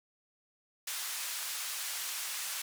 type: band-pass noise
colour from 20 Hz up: white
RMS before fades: -38 dBFS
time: 0.87-2.62 s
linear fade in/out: 5 ms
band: 1100 to 12000 Hz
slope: 12 dB/octave
effects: none